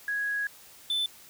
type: tone pair in turn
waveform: sine / triangle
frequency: 1661.2 / 3520 Hz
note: G#6 / A7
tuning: 0 / 0 cents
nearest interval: octave + minor second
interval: 1300 cents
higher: second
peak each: -27 / -24 dBFS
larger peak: second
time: 0.08-0.47 / 0.9-1.06 s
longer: first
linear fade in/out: 2 ms
effects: white hiss -52 dBFS RMS until 1.29 s